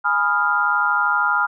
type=chord; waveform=sine; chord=F half-diminished seventh; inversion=first; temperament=equal; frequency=830.6 / 987.8 / 1244.5 / 1396.9 Hz; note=Ab5 / Cb6 / Eb6 / F6; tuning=0 / 0 / 0 / 0 cents; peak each=-24 / -24 / -23 / -18 dBFS; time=0.04-1.47 s; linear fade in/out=20 ms; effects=none